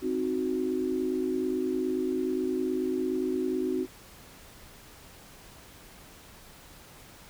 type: chord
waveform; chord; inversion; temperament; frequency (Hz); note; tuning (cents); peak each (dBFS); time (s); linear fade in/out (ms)
sine; C diminished; none; equal with one note detuned; 261.6 / 311.1 / 368.7; C4 / Eb4 / Gb4; 0 / 0 / -6; -31 / -33 / -29; 0.01-3.87; 50
effects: pink hiss -51 dBFS RMS until 7.29 s